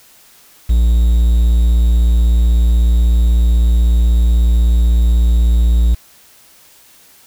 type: tone with quantisation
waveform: triangle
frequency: 58.1 Hz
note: A#1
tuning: 5 cents flat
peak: -6 dBFS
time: 0.69-5.95 s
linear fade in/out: 10 ms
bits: 6
effects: white hiss -46 dBFS RMS until 7.26 s